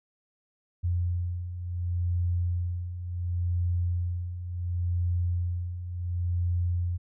sine beating tone pair, 87.31 / 88.01 Hz, F2 / F2, 0 / +14 cents, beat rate 0.7 Hz, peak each -33 / -27 dBFS, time 0.83-6.98 s, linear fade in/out 20 ms, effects none

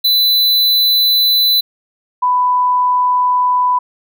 square / sine tone pair in turn, 4000 / 994.8 Hz, B7 / B5, +21 / +12 cents, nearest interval 2 octaves, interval 2409 cents, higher first, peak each -10 dBFS, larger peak neither, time 0.04-1.61 / 2.22-3.79 s, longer neither, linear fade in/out 10 ms, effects none

